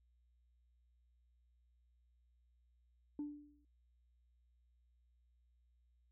sine tone with exponential decay, 293.7 Hz, D4, in tune, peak -36 dBFS, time 3.19-3.65 s, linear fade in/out 2 ms, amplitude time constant 100 ms, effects tanh soft clip ceiling -36 dBFS + added 60 Hz sine -70 dBFS peak until 6.11 s

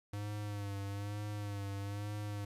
square tone with vibrato, 101.9 Hz, G#2, 32 cents flat, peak -39 dBFS, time 0.13-2.45 s, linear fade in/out 5 ms, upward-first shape sine, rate 1.1 Hz, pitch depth 45 cents each way, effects resampled to 32000 Hz + 11-bit

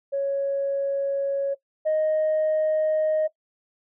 sine tone pair in turn, 554.4 / 622.3 Hz, C#5 / D#5, 0 / 0 cents, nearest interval major second, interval 200 cents, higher second, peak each -21 / -18 dBFS, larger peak second, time 0.12-1.55 / 1.85-3.28 s, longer neither, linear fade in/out 20 ms, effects noise-tail reverb RT60 0.1 s tail -18 dB re dry + tanh soft clip ceiling -17 dBFS

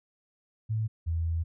sine tone pair in turn, 109.9 / 82.59 Hz, A2 / E2, -2 / +4 cents, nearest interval perfect fourth, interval 494 cents, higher first, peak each -26 dBFS, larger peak neither, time 0.69-0.88 / 1.06-1.44 s, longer second, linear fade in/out 20 ms, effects none

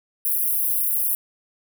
white high-pass noise, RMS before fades -22 dBFS, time 0.25-1.15 s, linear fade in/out 0 ms, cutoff 9900 Hz, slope 96 dB/octave, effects none

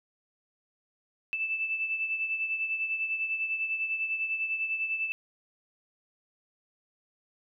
sine beating tone pair, 2637 / 2647 Hz, E7 / E7, 0 / +7 cents, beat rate 10 Hz, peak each -29 / -37 dBFS, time 1.33-5.12 s, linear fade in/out 0 ms, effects none

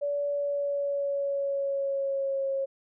sine tone with pitch glide, 574 to 543.4 Hz, D5 to C#5, -40 to -35 cents, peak -26 dBFS, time 0.01-2.66 s, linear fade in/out 20 ms, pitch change -95 cents, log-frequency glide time 0.28-2.48 s, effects none

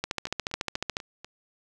two click trains, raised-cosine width 0.2 ms, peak -23 / -11 dBFS, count 5 / 14, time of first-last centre 0.27-1.246 / 0.04-0.969 s, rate 4.1 / 14 Hz, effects none

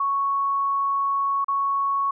sine tone with dropouts, 1108.7 Hz, C#6, in tune, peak -20 dBFS, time 0-2.11 s, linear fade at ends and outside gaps 5 ms, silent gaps 1.445-1.482 s, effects none

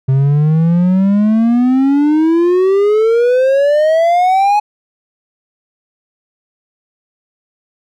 triangle exponential sweep, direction up, 130.81 to 844 Hz, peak -6 dBFS, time 0.08-4.6 s, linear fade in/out 10 ms, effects none

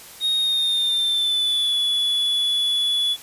triangle tone with pitch glide, 3729 to 3420 Hz, A#7 to A7, 0 to -50 cents, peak -17 dBFS, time 0.2-3.17 s, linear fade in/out 50 ms, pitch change -150 cents, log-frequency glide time 0.37-1.76 s, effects white hiss -42 dBFS RMS until 3.22 s + resampled to 32000 Hz

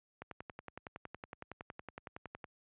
click train, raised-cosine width 0.5 ms, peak -29 dBFS, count 25, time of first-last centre 0.22-2.442 s, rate 10.8 Hz, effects high-pass 60 Hz 12 dB/octave + resampled to 8000 Hz

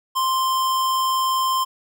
square tone, 1046.5 Hz, C6, in tune, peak -19 dBFS, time 0.15-1.65 s, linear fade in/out 20 ms, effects none

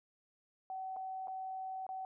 sine tone with dropouts, 758 Hz, F#5, 42 cents sharp, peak -39 dBFS, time 0.7-2.05 s, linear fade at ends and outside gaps 1 ms, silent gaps 0.963-0.967 / 1.273-1.281 / 1.866-1.89 s, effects none

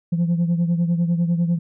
sine beating tone pair, 169.7 / 179.7 Hz, F3 / F3, -49 / +50 cents, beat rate 10 Hz, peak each -16 / -22 dBFS, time 0.12-1.59 s, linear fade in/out 10 ms, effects tanh soft clip ceiling -14 dBFS

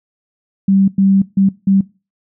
sine tone bursts at uneven times, 194.5 Hz, G3, 13 cents flat, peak -8 dBFS, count 4, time 0.68-0.88 / 0.98-1.22 / 1.37-1.49 / 1.67-1.81 s, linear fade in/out 5 ms, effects noise-tail reverb RT60 0.3 s tail -21 dB re dry

